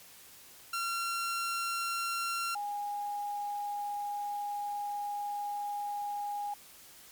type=tone pair in turn; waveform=sawtooth / sine; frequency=1370 / 820.2 Hz; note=F6 / G#5; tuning=-34 / -22 cents; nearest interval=major sixth; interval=888 cents; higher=first; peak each=-28 / -33 dBFS; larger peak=first; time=0.73-2.55 / 2.55-6.54 s; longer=second; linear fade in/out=5 ms; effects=white hiss -54 dBFS RMS until 7.11 s + MP3 96 kbps